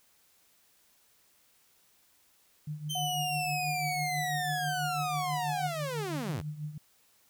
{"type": "tone with tremolo", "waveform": "sine", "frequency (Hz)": 150.8, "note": "D3", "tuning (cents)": 46, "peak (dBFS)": -32, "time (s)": [2.67, 6.78], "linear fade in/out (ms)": 5, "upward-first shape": "triangle", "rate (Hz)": 6.1, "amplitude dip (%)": 80}
{"type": "linear sweep", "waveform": "sawtooth", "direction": "down", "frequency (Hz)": [3129, 69.3], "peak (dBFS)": -30, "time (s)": [2.89, 6.42], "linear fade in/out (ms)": 20}
{"type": "tone", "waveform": "sine", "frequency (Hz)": 728, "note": "F#5", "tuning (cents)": -28, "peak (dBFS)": -32, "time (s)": [2.95, 5.67], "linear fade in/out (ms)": 5}
{"effects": ["white hiss -66 dBFS RMS until 7.29 s"]}